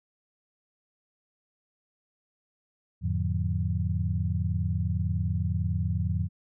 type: tone cluster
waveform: sine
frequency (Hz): 85.9 / 105.9 / 147.7 / 176.8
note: F2 / G#2 / D3 / F3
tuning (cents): -28 / +34 / +10 / +22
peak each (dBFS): -28 / -30 / -34 / -33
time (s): 3.01-6.29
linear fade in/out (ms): 50
effects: none